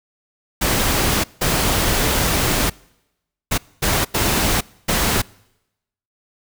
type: noise bursts at uneven times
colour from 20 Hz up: pink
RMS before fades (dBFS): -18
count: 6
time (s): 0.61-1.24 / 1.41-2.7 / 3.51-3.58 / 3.82-4.05 / 4.14-4.61 / 4.88-5.22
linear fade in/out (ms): 10
effects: noise-tail reverb RT60 0.9 s tail -25 dB re dry